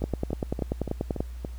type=two click trains; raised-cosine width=2 ms; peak=-18 / -13 dBFS; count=6 / 13; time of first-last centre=0.02-1.449 / 0.04-1.205 s; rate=3.5 / 10.3 Hz; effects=added 60 Hz sine -35 dBFS peak until 1.58 s + pink hiss -56 dBFS RMS until 1.58 s